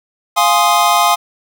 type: chord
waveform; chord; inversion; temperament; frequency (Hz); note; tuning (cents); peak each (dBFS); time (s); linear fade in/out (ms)
square; F minor seventh; none; equal; 698.5 / 830.6 / 1046.5 / 1244.5; F5 / Ab5 / C6 / Eb6; 0 / 0 / 0 / 0; -16; 0.36-1.16; 20
effects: none